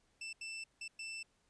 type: tone bursts at uneven times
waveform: sawtooth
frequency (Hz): 2660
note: E7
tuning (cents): +15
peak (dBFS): -39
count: 4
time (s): 0.21-0.33 / 0.41-0.64 / 0.81-0.88 / 0.99-1.23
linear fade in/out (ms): 5
effects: pink hiss -75 dBFS RMS until 1.49 s + resampled to 22050 Hz